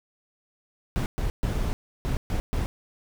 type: noise bursts at uneven times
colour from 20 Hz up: brown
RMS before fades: -26 dBFS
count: 6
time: 0.96-1.06 / 1.18-1.3 / 1.43-1.73 / 2.05-2.17 / 2.3-2.4 / 2.53-2.66 s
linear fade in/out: 0 ms
effects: none